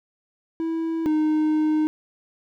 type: tone pair in turn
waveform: triangle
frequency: 326.7 / 308.4 Hz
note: E4 / D#4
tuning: -15 / -15 cents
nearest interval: minor second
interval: 100 cents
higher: first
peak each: -21 / -16 dBFS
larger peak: second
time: 0.6-1.06 / 1.06-1.87 s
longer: second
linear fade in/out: 0 ms
effects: none